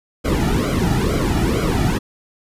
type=noise with flanger; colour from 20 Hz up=brown; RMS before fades=-18 dBFS; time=0.24-1.99 s; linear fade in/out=20 ms; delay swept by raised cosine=1.1 to 1.93 ms; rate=2.2 Hz; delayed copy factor=-0.85; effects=resampled to 32000 Hz